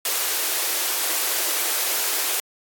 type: high-pass noise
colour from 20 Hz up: white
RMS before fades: -23 dBFS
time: 0.05-2.4 s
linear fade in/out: 2 ms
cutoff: 320 Hz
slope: 48 dB/octave
effects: AAC 64 kbps